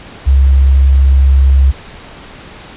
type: tone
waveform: sine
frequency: 67.5 Hz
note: C#2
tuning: 45 cents flat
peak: -4 dBFS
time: 0.26-1.72 s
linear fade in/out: 20 ms
effects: pink hiss -33 dBFS RMS until 2.76 s + resampled to 8000 Hz